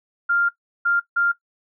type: tone bursts at uneven times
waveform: sine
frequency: 1396.9 Hz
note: F6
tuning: in tune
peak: -16 dBFS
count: 3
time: 0.29-0.49 / 0.85-1 / 1.16-1.32 s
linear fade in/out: 10 ms
effects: noise-tail reverb RT60 0.1 s tail -17 dB re dry